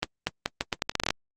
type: accelerating click train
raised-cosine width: 0.2 ms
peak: -7 dBFS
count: 13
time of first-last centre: 0.03-1.105 s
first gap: 240 ms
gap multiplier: 0.79
effects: Opus 24 kbps